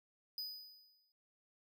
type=tone with exponential decay; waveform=square; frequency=4978 Hz; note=D#8; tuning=in tune; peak=-39 dBFS; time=0.38-1.12 s; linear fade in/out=1 ms; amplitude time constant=160 ms; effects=none